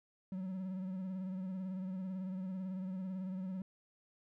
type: tone with vibrato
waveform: triangle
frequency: 187.3 Hz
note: F#3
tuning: 21 cents sharp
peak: -36 dBFS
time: 0.32-3.62 s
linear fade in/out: 2 ms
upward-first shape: sine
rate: 18 Hz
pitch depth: 47 cents each way
effects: none